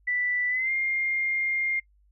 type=tone with pitch glide; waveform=sine; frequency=1975.5 to 2117 Hz; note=B6 to C7; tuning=0 to +20 cents; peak=-24 dBFS; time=0.07-1.8 s; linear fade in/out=10 ms; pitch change=+120 cents; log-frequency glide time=0.49-0.72 s; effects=noise-tail reverb RT60 0.1 s tail -22 dB re dry + added 50 Hz sine -59 dBFS peak until 2.11 s

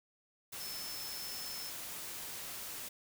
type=tone in noise; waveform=sine; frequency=5274 Hz; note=E8; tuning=in tune; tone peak=-44 dBFS; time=0.6-1.7 s; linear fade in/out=10 ms; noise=white; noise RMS=-44 dBFS; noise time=0.52-2.89 s; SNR=-3 dB; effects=none

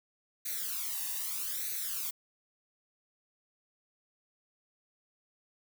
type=noise with flanger; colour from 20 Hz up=blue; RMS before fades=-36 dBFS; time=0.45-2.11 s; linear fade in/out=10 ms; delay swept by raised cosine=0.48 to 1.1 ms; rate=0.8 Hz; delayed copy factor=+0.85; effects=none

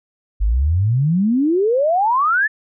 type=exponential sweep; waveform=sine; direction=up; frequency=47.3 to 1800 Hz; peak=-13 dBFS; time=0.4-2.48 s; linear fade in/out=20 ms; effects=none

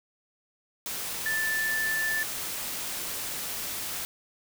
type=tone in noise; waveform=sine; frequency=1760 Hz; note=A6; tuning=in tune; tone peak=-26 dBFS; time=1.26-2.23 s; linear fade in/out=0 ms; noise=white; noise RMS=-34 dBFS; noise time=0.86-4.05 s; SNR=+5 dB; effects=none

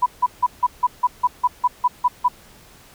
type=tone bursts; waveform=sine; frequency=987.8 Hz; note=B5; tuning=in tune; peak=-12 dBFS; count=12; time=0.02-2.284 s; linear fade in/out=10 ms; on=42 ms; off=160 ms; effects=pink hiss -48 dBFS RMS until 2.94 s

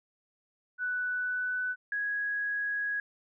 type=tone with pitch glide; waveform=sine; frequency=1487 to 1497.3 Hz; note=F#6 to F#6; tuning=+8 to +20 cents; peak=-29 dBFS; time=0.78-1.76 s; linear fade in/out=50 ms; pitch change=+12 cents; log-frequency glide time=1.1-1.61 s
type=tone; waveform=sine; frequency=1661.2 Hz; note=G#6; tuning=in tune; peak=-29 dBFS; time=1.92-3 s; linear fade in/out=2 ms
effects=none

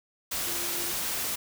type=tone in noise; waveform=sine; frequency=346.9 Hz; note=F4; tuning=12 cents flat; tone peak=-42 dBFS; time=0.46-0.92 s; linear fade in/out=10 ms; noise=white; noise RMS=-31 dBFS; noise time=0.31-1.36 s; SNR=-14 dB; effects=none

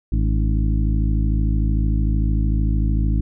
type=harmonic tone with a mistuned harmonic; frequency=53.3 Hz; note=G#1; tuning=46 cents sharp; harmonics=1 / 2 / 3 / 4 / 5 / 6; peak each=-17 / -23 / -27 / -29 / -31 / -33 dBFS; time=0.12-3.21 s; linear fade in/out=5 ms; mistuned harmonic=5; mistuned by=+69 cents; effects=none

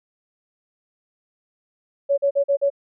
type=tone bursts; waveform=sine; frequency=561 Hz; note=C#5; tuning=21 cents sharp; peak=-15 dBFS; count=5; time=2.09-2.702 s; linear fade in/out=20 ms; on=88 ms; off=43 ms; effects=none

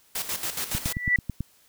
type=noise with tremolo; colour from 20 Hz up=white; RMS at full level=-29 dBFS; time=0.15-0.93 s; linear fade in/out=5 ms; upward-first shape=square; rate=7.1 Hz; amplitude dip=65%
type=click train; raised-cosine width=5 ms; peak=-16 dBFS; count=7; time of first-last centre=0.75-1.406 s; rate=9.14 Hz
type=tone with exponential growth; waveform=sine; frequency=1964 Hz; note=B6; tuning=10 cents flat; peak=-15 dBFS; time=0.81-1.16 s; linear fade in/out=2 ms; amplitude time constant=76 ms
effects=white hiss -60 dBFS RMS until 1.68 s

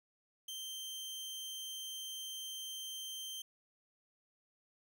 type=tone; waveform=sawtooth; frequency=3136 Hz; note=G7; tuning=in tune; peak=-39 dBFS; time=0.48-3.42 s; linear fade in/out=5 ms; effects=none

